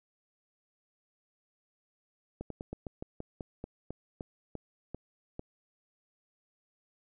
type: slowing click train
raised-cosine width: 2 ms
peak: -25 dBFS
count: 14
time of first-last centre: 2.41-5.394 s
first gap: 93 ms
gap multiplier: 1.14
effects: none